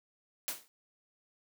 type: noise with exponential decay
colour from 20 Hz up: white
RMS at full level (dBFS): -32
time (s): 0.48-0.68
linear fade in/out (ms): 0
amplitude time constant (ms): 43
effects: high-pass 200 Hz 12 dB/octave